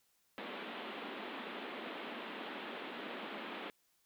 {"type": "band-pass noise", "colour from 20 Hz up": "pink", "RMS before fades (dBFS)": -45, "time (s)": [0.38, 3.7], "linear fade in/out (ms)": 0, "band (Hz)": [210, 3600], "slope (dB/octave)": 48, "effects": ["white hiss -75 dBFS RMS until 4.05 s"]}